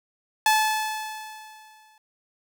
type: tone with exponential decay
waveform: sawtooth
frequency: 866 Hz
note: A5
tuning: 28 cents flat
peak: -12 dBFS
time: 0.46-1.98 s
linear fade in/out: 2 ms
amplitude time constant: 330 ms
effects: none